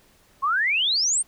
sine exponential sweep, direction up, 1047 to 9140 Hz, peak -19 dBFS, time 0.42-1.23 s, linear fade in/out 20 ms, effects pink hiss -58 dBFS RMS until 1.27 s

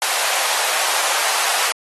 pink high-pass noise, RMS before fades -20 dBFS, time 0.02-1.72 s, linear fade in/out 0 ms, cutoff 640 Hz, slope 24 dB/octave, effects AAC 32 kbps

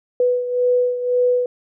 sine beating tone pair, 494.1 / 496 Hz, B4 / B4, +1 / +7 cents, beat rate 1.9 Hz, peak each -16 / -22 dBFS, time 0.2-1.46 s, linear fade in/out 2 ms, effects none

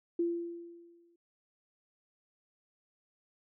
sine tone with exponential decay, 341.6 Hz, F4, 38 cents flat, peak -26 dBFS, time 0.19-1.16 s, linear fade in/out 5 ms, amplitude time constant 210 ms, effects none

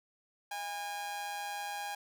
sawtooth tone with amplitude modulation, 815 Hz, G#5, 33 cents flat, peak -31 dBFS, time 0.51-1.95 s, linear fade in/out 5 ms, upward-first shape sine, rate 177 Hz, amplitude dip 50%, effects none

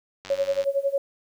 click train, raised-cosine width 0.2 ms, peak -21 dBFS, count 38, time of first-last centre 0.25-0.64 s, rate 94.9 Hz
sine tone with tremolo, 554.4 Hz, C#5, in tune, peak -18 dBFS, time 0.3-0.98 s, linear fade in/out 2 ms, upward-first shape sine, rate 11 Hz, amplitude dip 90%
effects 9-bit

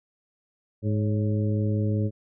harmonic tone with a mistuned harmonic, 105.2 Hz, G#2, 23 cents sharp, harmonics 1 / 2 / 3 / 4 / 5, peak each -23 / -29 / -33 / -35 / -37 dBFS, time 0.82-2.11 s, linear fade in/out 50 ms, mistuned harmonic 5, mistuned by +73 cents, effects none

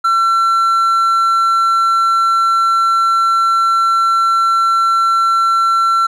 triangle tone, 1350 Hz, E6, 41 cents sharp, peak -8 dBFS, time 0.04-6.07 s, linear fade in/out 10 ms, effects none

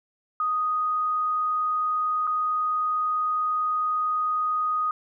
sine tone with dropouts, 1244.5 Hz, D#6, in tune, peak -22 dBFS, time 0.4-4.91 s, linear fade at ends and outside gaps 2 ms, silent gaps 2.27-2.274 s, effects none

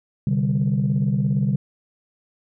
sine chord, C suspended second, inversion none, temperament equal with one note detuned, 129.61 / 146.83 / 196 Hz, C3 / D3 / G3, -16 / 0 / 0 cents, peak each -21 dBFS, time 0.27-1.56 s, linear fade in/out 2 ms, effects tanh soft clip ceiling -12 dBFS

